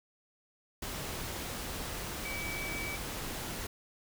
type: tone in noise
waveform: sine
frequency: 2294 Hz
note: D7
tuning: 41 cents flat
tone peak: -38 dBFS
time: 2.25-2.96 s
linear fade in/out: 5 ms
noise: pink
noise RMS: -39 dBFS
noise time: 0.82-3.67 s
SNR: -2 dB
effects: none